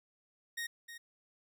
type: tone with echo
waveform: sawtooth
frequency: 1864.7 Hz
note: A#6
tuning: in tune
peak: -33 dBFS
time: 0.57-0.67 s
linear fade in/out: 10 ms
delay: 310 ms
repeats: 1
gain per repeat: -10 dB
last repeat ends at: 0.98 s
effects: none